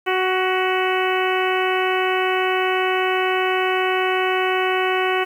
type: harmonic tone with a mistuned harmonic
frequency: 372.1 Hz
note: F#4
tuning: 10 cents sharp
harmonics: 1 / 2 / 3 / 4 / 5 / 6 / 7 / 8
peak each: -21 / -24 / -26 / -27 / -28 / -29 / -29 / -30 dBFS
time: 0.06-5.25 s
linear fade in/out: 20 ms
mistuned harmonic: 5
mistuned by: +29 cents
effects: 8-bit